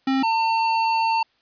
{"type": "tone pair in turn", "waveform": "square", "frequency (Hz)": [266.9, 901.9], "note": ["C4", "A5"], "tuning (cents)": [35, 43], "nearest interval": "octave + major sixth", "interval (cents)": 2108, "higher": "second", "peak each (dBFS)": -19, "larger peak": "neither", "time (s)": [[0.07, 0.23], [0.23, 1.23]], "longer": "second", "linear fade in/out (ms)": 5, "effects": ["white hiss -64 dBFS RMS until 1.41 s", "resampled to 11025 Hz"]}